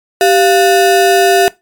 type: ring-modulated tone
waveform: square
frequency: 543 Hz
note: C#5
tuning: 36 cents flat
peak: -4 dBFS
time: 0.21-1.48 s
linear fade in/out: 0 ms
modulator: 153 Hz
effects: noise-tail reverb RT60 0.2 s tail -20 dB re dry + MP3 96 kbps